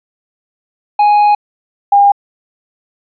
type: tone pair in turn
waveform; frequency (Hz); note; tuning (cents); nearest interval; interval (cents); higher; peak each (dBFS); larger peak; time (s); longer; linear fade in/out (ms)
triangle / sine; 830.6 / 806.5; G#5 / G5; 0 / +49; minor second; 51; first; -4; neither; 0.99-1.35 / 1.92-2.12; first; 5
effects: resampled to 11025 Hz